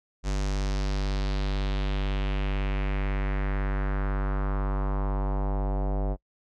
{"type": "tone with low-pass filter sweep", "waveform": "square", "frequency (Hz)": 49, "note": "G1", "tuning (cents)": 0, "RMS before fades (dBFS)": -27, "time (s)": [0.23, 6.17], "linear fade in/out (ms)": 50, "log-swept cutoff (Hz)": [6700, 670], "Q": 2.2, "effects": ["noise-tail reverb RT60 0.1 s tail -26 dB re dry"]}